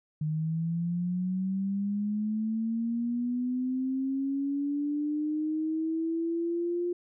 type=linear sweep; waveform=sine; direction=up; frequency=152.1 to 352.9 Hz; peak=-27 dBFS; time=0.21-6.93 s; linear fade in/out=5 ms; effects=none